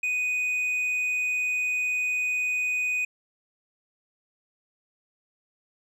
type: tone with hard clipping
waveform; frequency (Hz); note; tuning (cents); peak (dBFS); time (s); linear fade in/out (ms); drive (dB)
sine; 2489; D#7; 0; -25; 0.03-3.05; 5; 3
effects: none